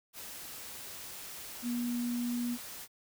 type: tone in noise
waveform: sine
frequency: 241 Hz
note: B3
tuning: 42 cents flat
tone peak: -31 dBFS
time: 1.62-2.58 s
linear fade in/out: 50 ms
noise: white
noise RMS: -45 dBFS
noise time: 0.13-2.88 s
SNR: +11 dB
effects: none